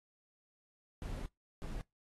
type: noise bursts at uneven times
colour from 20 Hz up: brown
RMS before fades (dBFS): -41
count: 2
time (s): 1.02-1.26 / 1.62-1.81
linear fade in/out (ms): 0
effects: noise-tail reverb RT60 0.2 s tail -25 dB re dry + AAC 32 kbps